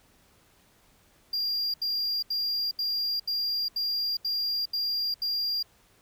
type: tone bursts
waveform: triangle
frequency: 4787 Hz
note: D8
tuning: 32 cents sharp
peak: -25 dBFS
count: 9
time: 1.33-5.628 s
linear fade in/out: 5 ms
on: 410 ms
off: 76 ms
effects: pink hiss -62 dBFS RMS until 6.01 s